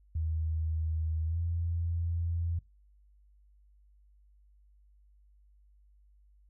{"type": "tone with pitch glide", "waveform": "sine", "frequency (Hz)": [79.7, 84.44], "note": ["D#2", "E2"], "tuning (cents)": [42, 42], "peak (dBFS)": -29, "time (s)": [0.15, 2.59], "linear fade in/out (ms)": 5, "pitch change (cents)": 100, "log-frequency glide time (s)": [1.26, 1.38], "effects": ["noise-tail reverb RT60 0.2 s tail -21 dB re dry", "added 50 Hz sine -59 dBFS peak until 6.49 s"]}